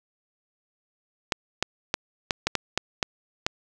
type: clicks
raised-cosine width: 0.2 ms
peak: -5 dBFS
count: 9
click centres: 1.322 / 1.626 / 1.941 / 2.308 / 2.47 / 2.553 / 2.776 / 3.028 / 3.465 s
effects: none